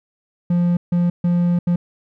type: tone bursts at uneven times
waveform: triangle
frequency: 174.61 Hz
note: F3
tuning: in tune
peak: -12 dBFS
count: 4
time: 0.5-0.77 / 0.92-1.1 / 1.24-1.59 / 1.67-1.76 s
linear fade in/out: 5 ms
effects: none